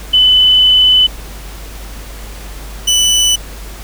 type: tone pair in turn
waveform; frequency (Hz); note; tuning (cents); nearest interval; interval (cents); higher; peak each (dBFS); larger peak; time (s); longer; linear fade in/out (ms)
sine / 25% pulse; 3009 / 2981; F#7 / F#7; +28 / +12; unison; 16; first; -5; neither; 0.13-1.07 / 2.87-3.36; first; 10
effects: added 50 Hz sine -27 dBFS peak until 3.83 s + pink hiss -33 dBFS RMS until 3.83 s